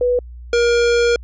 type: tone pair in turn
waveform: sine / square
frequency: 492.3 / 473.6 Hz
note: B4 / A#4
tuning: -6 / +27 cents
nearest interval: minor second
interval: 67 cents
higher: first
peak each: -13 dBFS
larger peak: neither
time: 0.01-0.19 / 0.53-1.16 s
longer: second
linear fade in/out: 2 ms
effects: added 60 Hz sine -32 dBFS peak until 1.23 s + resampled to 16000 Hz